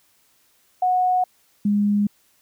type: tone pair in turn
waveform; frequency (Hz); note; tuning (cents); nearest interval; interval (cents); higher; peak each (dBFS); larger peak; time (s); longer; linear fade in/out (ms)
sine; 733 / 205.3; F#5 / G#3; -16 / -20; octave + minor seventh; 2204; first; -16; neither; 0.82-1.24 / 1.65-2.07; neither; 5
effects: white hiss -61 dBFS RMS until 2.41 s

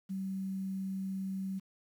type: tone with quantisation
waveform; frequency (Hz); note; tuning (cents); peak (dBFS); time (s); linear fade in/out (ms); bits
sine; 191.6; G3; -39; -34; 0.09-1.6; 20; 10
effects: none

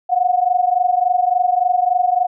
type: tone pair together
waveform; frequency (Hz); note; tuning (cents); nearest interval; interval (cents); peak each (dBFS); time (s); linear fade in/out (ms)
sine; 713.5 / 737; F5 / F#5; +37 / -7; minor second; 56; -16; 0.09-2.27; 20
effects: none

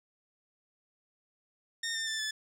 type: tone with pitch steps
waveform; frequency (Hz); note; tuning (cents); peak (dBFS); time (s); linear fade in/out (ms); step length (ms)
15% pulse; 1835 / 1801.4 / 1768.4 / 1736; A#6 / A6 / A6 / A6; -28 / +40 / +8 / -24; -26; 1.83-2.31; 5; 120
effects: low-pass 11000 Hz 12 dB/octave

